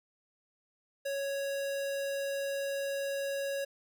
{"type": "tone", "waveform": "square", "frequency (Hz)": 554.4, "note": "C#5", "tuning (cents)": 0, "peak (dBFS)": -33, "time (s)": [1.05, 3.65], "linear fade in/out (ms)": 10, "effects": []}